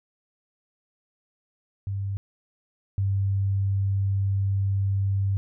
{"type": "tone pair in turn", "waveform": "sine", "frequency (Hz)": [98.7, 98.14], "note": ["G2", "G2"], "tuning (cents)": [12, 2], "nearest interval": "unison", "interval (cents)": 10, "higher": "first", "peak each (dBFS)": [-26, -21], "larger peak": "second", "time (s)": [[1.87, 2.17], [2.98, 5.37]], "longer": "second", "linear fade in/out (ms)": 0, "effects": []}